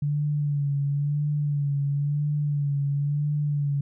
sine tone with vibrato, 144.5 Hz, D3, 28 cents flat, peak -22 dBFS, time 0.02-3.81 s, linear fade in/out 5 ms, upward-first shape sine, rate 0.98 Hz, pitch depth 42 cents each way, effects none

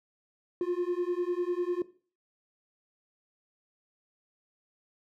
triangle beating tone pair, 349.2 / 359.2 Hz, F4 / F4, 0 / +49 cents, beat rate 10 Hz, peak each -28 dBFS, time 0.61-1.82 s, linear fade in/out 2 ms, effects noise-tail reverb RT60 0.4 s tail -18 dB re dry + tanh soft clip ceiling -19 dBFS

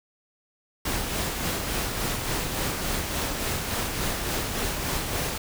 pink noise with tremolo, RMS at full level -27 dBFS, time 0.85-5.38 s, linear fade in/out 5 ms, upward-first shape sine, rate 3.5 Hz, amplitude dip 35%, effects none

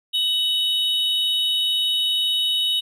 triangle tone pair together, 2983 / 3758 Hz, F#7 / A#7, +13 / +13 cents, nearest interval major third, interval 400 cents, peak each -20 dBFS, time 0.13-2.81 s, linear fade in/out 20 ms, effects none

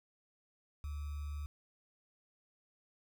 sine tone with sample-and-hold, 73.42 Hz, D2, in tune, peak -38 dBFS, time 0.84-1.46 s, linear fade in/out 0 ms, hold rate 1225 Hz, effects none

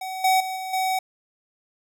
square tone with level steps, 754 Hz, F#5, 32 cents sharp, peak -30 / -17 / -28 / -30 / -22 dBFS, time 0.01-0.99 s, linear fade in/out 5 ms, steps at 0.24 / 0.4 / 0.56 / 0.73 s, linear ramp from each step 5 ms, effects none

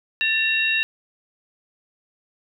sine tone cluster, 1772 / 2735 / 3785 Hz, A6 / F7 / A#7, +12 / -37 / +26 cents, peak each -24 / -20 / -27 dBFS, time 0.21-0.83 s, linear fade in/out 0 ms, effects none

